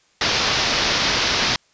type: low-pass noise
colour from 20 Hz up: white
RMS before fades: -20 dBFS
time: 0.21-1.56 s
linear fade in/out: 2 ms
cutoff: 5600 Hz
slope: 48 dB/octave
effects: white hiss -59 dBFS RMS until 1.73 s + resampled to 16000 Hz